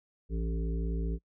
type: harmonic tone with a mistuned harmonic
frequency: 55.4 Hz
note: A1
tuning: 13 cents sharp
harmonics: 1 / 3 / 5 / 7 / 8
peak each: -30 / -37 / -43 / -44 / -45 dBFS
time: 0.29-1.19 s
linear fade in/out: 50 ms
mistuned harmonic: 1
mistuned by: +44 cents
effects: noise-tail reverb RT60 0.1 s tail -24 dB re dry